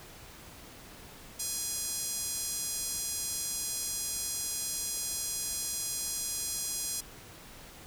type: tone with high-pass filter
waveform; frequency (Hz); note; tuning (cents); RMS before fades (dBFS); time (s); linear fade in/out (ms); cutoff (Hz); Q
5% pulse; 830.6; G#5; 0; -35; 1.39-7.01; 10; 5900; 0.88
effects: pink hiss -50 dBFS RMS until 7.86 s